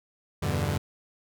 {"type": "chord", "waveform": "sawtooth", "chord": "E minor seventh", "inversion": "none", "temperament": "equal with one note detuned", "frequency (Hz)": [83.61, 98, 123.47, 146.83], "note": ["E2", "G2", "B2", "D3"], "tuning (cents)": [25, 0, 0, 0], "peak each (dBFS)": [-27, -26, -30, -26], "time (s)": [0.42, 0.78], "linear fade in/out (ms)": 10, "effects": []}